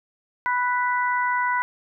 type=harmonic tone; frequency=493.9 Hz; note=B4; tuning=in tune; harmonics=2 / 3 / 4; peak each=-22 / -26 / -28 dBFS; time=0.46-1.62 s; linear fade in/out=0 ms; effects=none